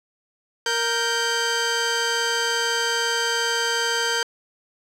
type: tone pair together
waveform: 15% pulse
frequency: 465.8 / 1566.8 Hz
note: A#4 / G6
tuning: -1 / -1 cents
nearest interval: octave + major sixth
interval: 2100 cents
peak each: -18 / -16 dBFS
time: 0.66-4.23 s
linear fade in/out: 2 ms
effects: low-pass 9000 Hz 12 dB/octave